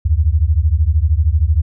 sine beating tone pair, 72.2 / 85.2 Hz, D2 / F2, -29 / -42 cents, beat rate 13 Hz, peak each -13 / -14 dBFS, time 0.05-1.62 s, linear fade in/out 10 ms, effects none

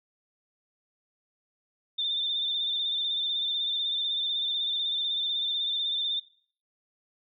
sine tone with vibrato, 3583 Hz, A7, 31 cents sharp, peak -26 dBFS, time 1.98-6.2 s, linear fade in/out 10 ms, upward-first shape sine, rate 16 Hz, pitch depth 40 cents each way, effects noise-tail reverb RT60 0.5 s tail -20 dB re dry

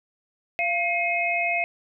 sine tone cluster, 689 / 2147 / 2535 Hz, F5 / C7 / D#7, -24 / +44 / +32 cents, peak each -26 dBFS, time 0.59-1.64 s, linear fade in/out 0 ms, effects none

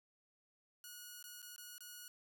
5% pulse tone with dropouts, 1453 Hz, F#6, 32 cents flat, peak -39 dBFS, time 0.84-2.08 s, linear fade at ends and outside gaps 1 ms, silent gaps 1.227-1.24 / 1.419-1.427 / 1.562-1.58 / 1.781-1.806 s, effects none

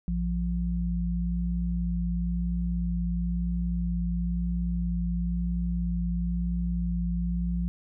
sine tone pair together, 57.87 / 174.61 Hz, A#1 / F3, -12 / 0 cents, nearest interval octave + perfect fifth, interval 1912 cents, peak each -28 dBFS, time 0.08-7.68 s, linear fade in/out 0 ms, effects none

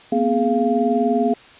sine tone cluster, 234 / 254.1 / 418.7 / 693 Hz, A#3 / B3 / G#4 / F5, +7 / +49 / +14 / -14 cents, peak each -21 dBFS, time 0.12-1.34 s, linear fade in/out 5 ms, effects white hiss -45 dBFS RMS until 1.59 s + resampled to 8000 Hz

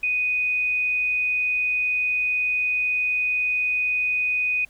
sine tone, 2489 Hz, D#7, in tune, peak -20 dBFS, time 0.03-4.65 s, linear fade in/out 5 ms, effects added 50 Hz sine -55 dBFS peak until 4.69 s + pink hiss -57 dBFS RMS until 4.69 s

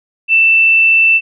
sine tone, 2664 Hz, E7, 18 cents sharp, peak -6 dBFS, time 0.28-1.21 s, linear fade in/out 50 ms, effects none

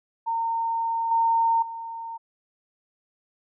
sine tone with level steps, 915 Hz, A#5, 32 cents flat, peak -23 / -18 / -32 dBFS, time 0.26-2.18 s, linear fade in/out 20 ms, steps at 1.11 / 1.62 s, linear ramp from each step 5 ms, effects none

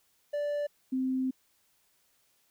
triangle / sine tone pair in turn, 584 / 260.1 Hz, D5 / C4, -10 / -10 cents, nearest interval octave + major second, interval 1400 cents, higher first, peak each -27 / -27 dBFS, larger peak neither, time 0.33-0.67 / 0.92-1.31 s, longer second, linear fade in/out 10 ms, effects white hiss -70 dBFS RMS until 2.5 s

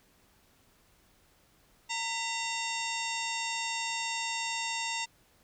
harmonic tone with a mistuned harmonic, 917 Hz, A#5, 29 cents flat, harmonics 1 / 2 / 3 / 4 / 5 / 6 / 7 / 8 / 9, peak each -37 / -40 / -37 / -40 / -44 / -42 / -46 / -41 / -50 dBFS, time 1.89-5.06 s, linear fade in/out 20 ms, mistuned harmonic 2, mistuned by +140 cents, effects pink hiss -65 dBFS RMS until 5.43 s

